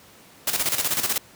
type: noise with tremolo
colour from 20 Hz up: white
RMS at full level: -22 dBFS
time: 0.47-1.18 s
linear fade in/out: 5 ms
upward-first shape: square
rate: 16 Hz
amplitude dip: 65%
effects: pink hiss -50 dBFS RMS until 1.35 s + high-pass 100 Hz 12 dB/octave